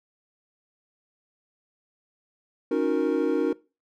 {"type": "chord", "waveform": "triangle", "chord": "D# minor seventh", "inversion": "third", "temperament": "equal with one note detuned", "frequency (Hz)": [277.2, 311.1, 363.8, 466.2], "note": ["C#4", "D#4", "F#4", "A#4"], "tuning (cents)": [0, 0, -29, 0], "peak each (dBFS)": [-26, -25, -26, -24], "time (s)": [2.71, 3.53], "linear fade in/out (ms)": 5, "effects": ["noise-tail reverb RT60 0.3 s tail -21 dB re dry"]}